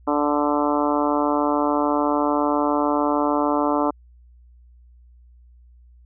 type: harmonic tone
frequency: 146.83 Hz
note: D3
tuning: in tune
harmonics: 2 / 3 / 4 / 5 / 6 / 7 / 8 / 9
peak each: -22 / -28 / -25 / -28 / -26 / -27 / -29 / -32 dBFS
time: 0.07-3.91 s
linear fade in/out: 10 ms
effects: added 60 Hz sine -47 dBFS peak until 6.05 s